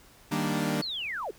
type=chord; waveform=sawtooth; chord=Eb major seventh; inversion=none; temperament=equal; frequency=155.56 / 196 / 233.1 / 293.7 Hz; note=Eb3 / G3 / Bb3 / D4; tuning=0 / 0 / 0 / 0 cents; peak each=-28 dBFS; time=0.31-0.82 s; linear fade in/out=10 ms
type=linear sweep; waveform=sine; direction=down; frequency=4503 to 335.9 Hz; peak=-31 dBFS; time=0.82-1.31 s; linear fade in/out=5 ms
effects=pink hiss -56 dBFS RMS until 1.38 s